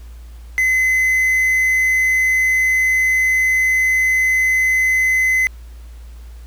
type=tone with quantisation; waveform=triangle; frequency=2040 Hz; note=C7; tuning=44 cents flat; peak=-11 dBFS; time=0.58-5.47 s; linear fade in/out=0 ms; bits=6; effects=added 58 Hz sine -33 dBFS peak until 6.46 s + pink hiss -51 dBFS RMS until 6.46 s